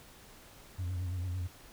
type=tone with vibrato; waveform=sine; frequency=90.4 Hz; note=F#2; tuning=40 cents flat; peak=-30 dBFS; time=0.78-1.48 s; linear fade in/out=20 ms; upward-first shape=sine; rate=8.9 Hz; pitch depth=59 cents each way; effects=tanh soft clip ceiling -32 dBFS + pink hiss -55 dBFS RMS until 1.72 s